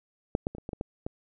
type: clicks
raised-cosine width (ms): 2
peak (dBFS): -11 / -15 / -26 / -28 / -22 / -22 / -18 / -19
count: 8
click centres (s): 0.351 / 0.469 / 0.55 / 0.583 / 0.691 / 0.732 / 0.811 / 1.065
effects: none